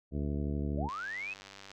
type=harmonic tone; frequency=72.3 Hz; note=D2; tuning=27 cents flat; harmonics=1 / 2 / 3 / 4 / 5 / 6 / 7 / 9; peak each=-34 / -37 / -38 / -40 / -45 / -46 / -50 / -52 dBFS; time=0.11-0.9 s; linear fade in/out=50 ms
type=linear sweep; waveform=sine; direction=up; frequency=534 to 2629 Hz; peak=-36 dBFS; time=0.77-1.34 s; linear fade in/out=10 ms
type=click train; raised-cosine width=0.2 ms; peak=-31 dBFS; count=82; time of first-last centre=0.89-1.716 s; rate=98.1 Hz
effects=none